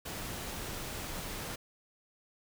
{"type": "noise", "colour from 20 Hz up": "pink", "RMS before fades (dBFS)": -40, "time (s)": [0.05, 1.56], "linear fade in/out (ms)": 10, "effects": []}